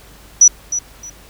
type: tone with echo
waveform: sine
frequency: 5900 Hz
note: F#8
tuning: 6 cents flat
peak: -3 dBFS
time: 0.41-0.48 s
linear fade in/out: 5 ms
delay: 310 ms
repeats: 2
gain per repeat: -13 dB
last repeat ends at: 1.1 s
effects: added 50 Hz sine -44 dBFS peak until 1.29 s + pink hiss -44 dBFS RMS until 1.29 s